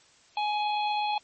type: harmonic tone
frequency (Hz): 838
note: G#5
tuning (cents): +15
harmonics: 1 / 3 / 4 / 5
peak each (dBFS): -26 / -36 / -38 / -40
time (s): 0.37-1.18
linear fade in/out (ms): 2
effects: white hiss -59 dBFS RMS until 1.23 s + MP3 32 kbps